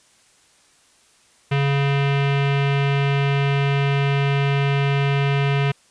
square tone with low-pass filter, 139.9 Hz, C#3, 16 cents sharp, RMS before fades -19 dBFS, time 1.51-5.72 s, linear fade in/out 10 ms, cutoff 2700 Hz, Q 2.6, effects white hiss -56 dBFS RMS until 5.9 s + resampled to 22050 Hz

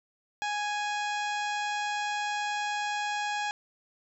harmonic tone with a mistuned harmonic, 830.6 Hz, G#5, in tune, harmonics 1 / 2 / 3 / 4 / 5 / 6 / 7 / 8 / 9, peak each -31 / -35 / -38 / -41 / -46 / -48 / -49 / -48 / -49 dBFS, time 0.42-3.51 s, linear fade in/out 0 ms, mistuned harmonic 7, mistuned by -57 cents, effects none

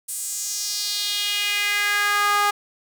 sawtooth tone with high-pass filter sweep, 410.4 Hz, G#4, 21 cents flat, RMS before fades -23 dBFS, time 0.08-2.51 s, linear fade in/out 10 ms, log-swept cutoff 9200 to 1000 Hz, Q 2.7, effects none

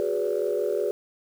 sine chord, G# half-diminished seventh, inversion third, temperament equal with one note detuned, 370 / 415.3 / 493.9 / 575.2 Hz, F#4 / G#4 / B4 / D5, 0 / 0 / 0 / -36 cents, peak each -29 / -26 / -29 / -29 dBFS, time 0-0.91 s, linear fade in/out 0 ms, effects tanh soft clip ceiling -15 dBFS + 8-bit

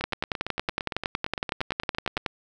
two click trains, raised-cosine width 0.3 ms, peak -9 / -14 dBFS, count 25 / 20, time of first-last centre 0.04-2.262 / 0.01-2.176 s, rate 10.8 / 8.77 Hz, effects none

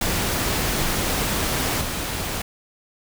pink noise with level steps, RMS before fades -23 / -27 dBFS, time 0.01-2.42 s, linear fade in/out 5 ms, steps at 1.81 s, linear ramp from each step 2 ms, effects none

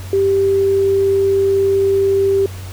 sine tone, 392 Hz, G4, in tune, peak -11 dBFS, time 0.13-2.46 s, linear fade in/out 2 ms, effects added 93 Hz sine -27 dBFS peak until 2.72 s + pink hiss -37 dBFS RMS until 2.72 s

